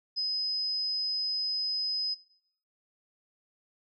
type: tone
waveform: sine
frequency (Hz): 5040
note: D#8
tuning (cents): +21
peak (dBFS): -28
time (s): 0.16-2.15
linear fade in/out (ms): 20
effects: noise-tail reverb RT60 0.6 s tail -19 dB re dry